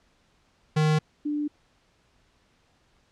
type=tone pair in turn; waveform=square / sine; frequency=154.3 / 295.7 Hz; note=D#3 / D4; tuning=-14 / +12 cents; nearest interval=major seventh; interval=1126 cents; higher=second; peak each=-20 / -25 dBFS; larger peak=first; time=0.76-0.99 / 1.25-1.48 s; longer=neither; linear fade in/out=10 ms; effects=pink hiss -65 dBFS RMS until 3.11 s + low-pass 6000 Hz 12 dB/octave